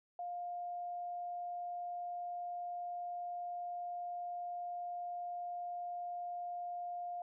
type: tone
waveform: sine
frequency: 705 Hz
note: F5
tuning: 16 cents sharp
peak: -39 dBFS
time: 0.19-7.22 s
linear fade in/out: 2 ms
effects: none